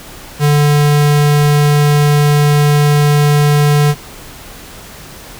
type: tone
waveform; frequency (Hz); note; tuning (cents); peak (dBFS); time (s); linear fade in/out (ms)
square; 146.83; D3; 0; -8; 0.39-3.95; 50
effects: pink hiss -33 dBFS RMS until 5.39 s